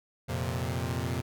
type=chord; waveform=sawtooth; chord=F suspended fourth; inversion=none; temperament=equal; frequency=87.31 / 116.54 / 130.81 Hz; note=F2 / Bb2 / C3; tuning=0 / 0 / 0 cents; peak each=-30 dBFS; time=0.28-1.22 s; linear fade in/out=20 ms; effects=none